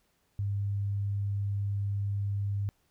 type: tone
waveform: sine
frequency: 100.5 Hz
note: G2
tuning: 44 cents sharp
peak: -28 dBFS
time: 0.39-2.69 s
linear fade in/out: 0 ms
effects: pink hiss -72 dBFS RMS until 2.9 s